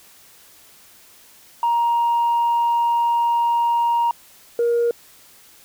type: tone pair in turn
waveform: sine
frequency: 940 / 471.9 Hz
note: A#5 / A#4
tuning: +14 / +21 cents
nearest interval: octave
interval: 1193 cents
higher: first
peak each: -14 dBFS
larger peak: neither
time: 1.63-4.11 / 4.59-4.91 s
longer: first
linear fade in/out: 2 ms
effects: tanh soft clip ceiling -13 dBFS + white hiss -49 dBFS RMS until 5.64 s